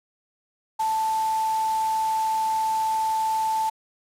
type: tone in noise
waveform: sine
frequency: 880 Hz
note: A5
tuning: in tune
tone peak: -21 dBFS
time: 0.79-3.7 s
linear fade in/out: 10 ms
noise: white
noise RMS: -38 dBFS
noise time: 0.79-3.7 s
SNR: +14 dB
effects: low-pass 11000 Hz 12 dB/octave